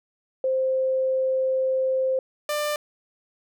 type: tone pair in turn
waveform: sine / sawtooth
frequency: 523.3 / 595 Hz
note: C5 / D5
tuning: 0 / +22 cents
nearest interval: major second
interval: 222 cents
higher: second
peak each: -20 dBFS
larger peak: neither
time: 0.44-2.19 / 2.49-2.76 s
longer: first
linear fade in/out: 2 ms
effects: none